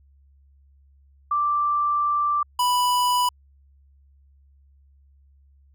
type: tone pair in turn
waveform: sine / square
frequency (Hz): 1174.7 / 987.8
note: D6 / B5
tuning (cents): 0 / 0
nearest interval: minor third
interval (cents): 300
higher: first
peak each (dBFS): -19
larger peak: neither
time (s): 1.31-2.43 / 2.59-3.29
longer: first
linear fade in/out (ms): 5
effects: added 69 Hz sine -53 dBFS peak until 5.74 s